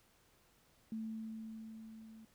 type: tone with level ramp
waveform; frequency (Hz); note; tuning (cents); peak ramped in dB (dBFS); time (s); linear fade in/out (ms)
sine; 221.3; A3; +10; -38 to -53; 0.92-2.25; 2
effects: pink hiss -70 dBFS RMS until 2.34 s